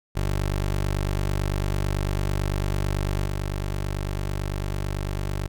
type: tone with level steps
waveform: 20% pulse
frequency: 49 Hz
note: G1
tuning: in tune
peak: -18 / -21 dBFS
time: 0.15-5.48 s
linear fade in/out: 20 ms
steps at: 3.25 s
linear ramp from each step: 20 ms
effects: none